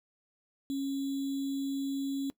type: tone with sample-and-hold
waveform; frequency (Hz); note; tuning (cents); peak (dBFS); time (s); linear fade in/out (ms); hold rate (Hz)
sine; 274.6; C#4; -16; -30; 0.7-2.3; 0; 3675
effects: noise-tail reverb RT60 0.1 s tail -20 dB re dry